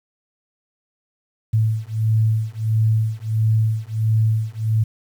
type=beating tone pair; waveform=sine; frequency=109.5 / 111 Hz; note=A2 / A2; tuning=-8 / +16 cents; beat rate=1.5 Hz; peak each=-19 dBFS; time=1.53-4.84 s; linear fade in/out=10 ms; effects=8-bit